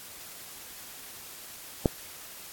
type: click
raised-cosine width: 2 ms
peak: -7 dBFS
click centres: 1.858 s
effects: white hiss -45 dBFS RMS until 2.52 s + AAC 64 kbps